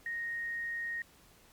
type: tone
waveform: sine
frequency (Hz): 1864.7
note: A#6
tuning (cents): 0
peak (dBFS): -34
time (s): 0.06-1.02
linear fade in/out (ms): 2
effects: pink hiss -61 dBFS RMS until 1.52 s + MP3 96 kbps